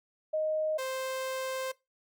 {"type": "tone pair in turn", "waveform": ["sine", "sawtooth"], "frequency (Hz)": [622.3, 523.5], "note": ["D#5", "C5"], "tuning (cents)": [0, 1], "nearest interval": "minor third", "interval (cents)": 299, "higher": "first", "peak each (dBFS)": [-27, -29], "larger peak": "first", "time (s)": [[0.33, 0.78], [0.78, 1.72]], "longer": "second", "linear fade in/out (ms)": 10, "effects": ["noise-tail reverb RT60 0.2 s tail -19 dB re dry", "Opus 48 kbps"]}